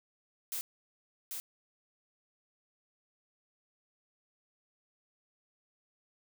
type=noise with echo; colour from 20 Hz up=blue; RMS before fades=-37 dBFS; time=0.52-0.61 s; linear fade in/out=0 ms; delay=790 ms; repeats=1; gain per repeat=-3 dB; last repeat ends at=1.4 s; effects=none